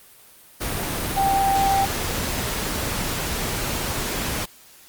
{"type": "tone in noise", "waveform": "sine", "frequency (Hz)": 784, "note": "G5", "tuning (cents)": 0, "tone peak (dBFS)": -17, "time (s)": [1.16, 1.86], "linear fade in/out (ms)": 20, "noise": "pink", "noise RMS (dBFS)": -26, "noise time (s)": [0.6, 4.46], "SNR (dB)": 6, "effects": ["white hiss -49 dBFS RMS until 4.88 s", "Opus 32 kbps"]}